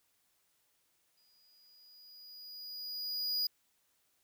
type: tone with exponential growth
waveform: square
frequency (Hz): 4906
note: D#8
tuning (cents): -25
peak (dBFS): -30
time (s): 1.17-3.47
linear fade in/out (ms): 5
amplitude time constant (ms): 500
effects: white hiss -75 dBFS RMS until 4.23 s